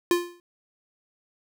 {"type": "tone with exponential decay", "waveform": "square", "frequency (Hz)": 349.2, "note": "F4", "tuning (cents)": 0, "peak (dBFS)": -16, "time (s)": [0.11, 0.4], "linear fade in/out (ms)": 1, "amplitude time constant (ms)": 61, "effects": []}